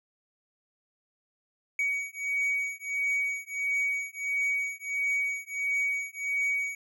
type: beating tone pair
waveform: triangle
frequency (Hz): 2255 / 2256.5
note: C#7 / C#7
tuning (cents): +29 / +30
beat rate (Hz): 1.5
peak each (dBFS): -29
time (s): 1.79-6.75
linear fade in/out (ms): 2
effects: none